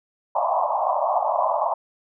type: band-pass noise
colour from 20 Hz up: pink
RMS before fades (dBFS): -22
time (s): 0.35-1.74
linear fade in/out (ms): 5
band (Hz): 590 to 1100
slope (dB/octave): 96
effects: none